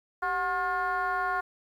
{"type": "tone with frequency modulation", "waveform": "sine", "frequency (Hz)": 1079, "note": "C#6", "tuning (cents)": -47, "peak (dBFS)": -25, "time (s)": [0.22, 1.41], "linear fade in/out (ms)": 10, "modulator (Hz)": 345, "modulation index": 1.4, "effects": ["tanh soft clip ceiling -21 dBFS", "10-bit"]}